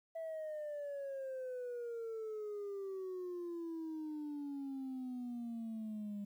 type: exponential sweep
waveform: sine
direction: down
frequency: 659.3 to 201.5 Hz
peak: -38 dBFS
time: 0.15-6.25 s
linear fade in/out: 10 ms
effects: tanh soft clip ceiling -39 dBFS + 12-bit